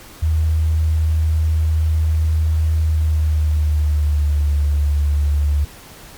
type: tone with pitch glide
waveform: sine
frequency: 79 to 72.86 Hz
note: D#2 to D2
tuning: +27 to -13 cents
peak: -13 dBFS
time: 0.22-5.65 s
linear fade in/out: 10 ms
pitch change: -140 cents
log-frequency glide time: 2.8-4.5 s
effects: pink hiss -40 dBFS RMS until 6.17 s + MP3 96 kbps